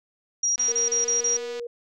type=tone bursts; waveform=sine; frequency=5710 Hz; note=F8; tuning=37 cents sharp; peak=-20 dBFS; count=6; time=0.43-1.37 s; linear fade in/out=5 ms; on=130 ms; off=32 ms
type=click train; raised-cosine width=0.2 ms; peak=-24 dBFS; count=250; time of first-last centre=0.58-1.596 s; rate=245 Hz
type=tone with pitch glide; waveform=sine; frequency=466.2 to 475.4 Hz; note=A#4 to A#4; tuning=0 to +34 cents; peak=-30 dBFS; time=0.68-1.67 s; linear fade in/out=5 ms; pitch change=+34 cents; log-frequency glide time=0.84-1.55 s
effects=none